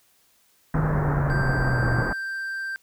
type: linear sweep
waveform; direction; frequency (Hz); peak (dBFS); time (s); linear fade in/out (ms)
sine; down; 157 to 117.2; -22; 0.74-2.03; 5
type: low-pass noise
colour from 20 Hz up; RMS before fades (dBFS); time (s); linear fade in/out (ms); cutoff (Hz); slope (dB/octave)
pink; -26; 0.74-2.13; 2; 1700; 48
type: tone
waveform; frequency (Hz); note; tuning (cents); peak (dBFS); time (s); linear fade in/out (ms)
triangle; 1571; G6; +3; -26; 1.3-2.76; 0
effects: white hiss -62 dBFS RMS until 2.82 s